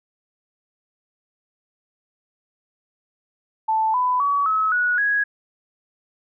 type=tone with pitch steps; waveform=sine; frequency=880 / 999.2 / 1134.6 / 1288.4 / 1463 / 1661.2 Hz; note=A5 / B5 / C#6 / E6 / F#6 / G#6; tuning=0 / +20 / +40 / -40 / -20 / 0 cents; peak=-17 dBFS; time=3.68-5.24 s; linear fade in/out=10 ms; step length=260 ms; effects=none